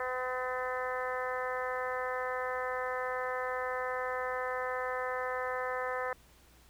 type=harmonic tone; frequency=254.1 Hz; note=B3; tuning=49 cents sharp; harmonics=2 / 3 / 4 / 5 / 6 / 7 / 8; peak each=-36 / -41 / -40 / -40 / -45 / -40 / -47 dBFS; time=0-6.13 s; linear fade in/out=2 ms; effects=added 60 Hz sine -62 dBFS peak until 6.69 s + pink hiss -62 dBFS RMS until 6.69 s